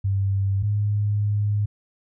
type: tone pair in turn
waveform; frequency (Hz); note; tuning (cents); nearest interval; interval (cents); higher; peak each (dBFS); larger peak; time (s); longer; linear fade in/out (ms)
sine; 98 / 103.63; G2 / G#2; 0 / -3; minor second; 97; second; -19; neither; 0.04-0.63 / 0.63-1.66; second; 10
effects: none